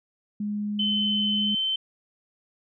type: tone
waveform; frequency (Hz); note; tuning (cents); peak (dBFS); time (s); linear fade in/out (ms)
sine; 207.7; G#3; 0; -26; 0.4-1.55; 5
type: tone with pitch glide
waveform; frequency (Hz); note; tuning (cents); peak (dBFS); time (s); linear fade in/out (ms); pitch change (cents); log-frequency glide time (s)
sine; 3057 to 3084; G7 to G7; -44 to -29; -23; 0.79-1.76; 5; +15; 1.37-1.58
effects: none